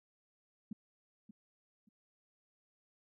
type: tone with echo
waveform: sine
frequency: 212.8 Hz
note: G#3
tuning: 42 cents sharp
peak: -38 dBFS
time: 0.71-0.73 s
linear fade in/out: 5 ms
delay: 580 ms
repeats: 2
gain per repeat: -12 dB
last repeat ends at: 1.89 s
effects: none